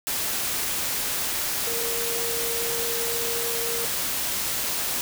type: tone in noise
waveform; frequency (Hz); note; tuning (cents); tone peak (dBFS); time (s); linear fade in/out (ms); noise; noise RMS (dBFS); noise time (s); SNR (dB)
sine; 466.2; A#4; 0; -31; 1.67-3.85; 0; white; -27; 0.07-5.01; -7
effects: none